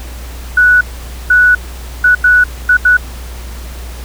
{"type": "tone bursts at uneven times", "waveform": "sine", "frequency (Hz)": 1476, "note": "F#6", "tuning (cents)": -5, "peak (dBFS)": -4, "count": 6, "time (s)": [[0.57, 0.81], [1.3, 1.55], [2.04, 2.15], [2.24, 2.44], [2.69, 2.77], [2.85, 2.97]], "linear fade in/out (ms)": 5, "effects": ["added 60 Hz sine -24 dBFS peak until 4.04 s", "pink hiss -33 dBFS RMS until 4.04 s"]}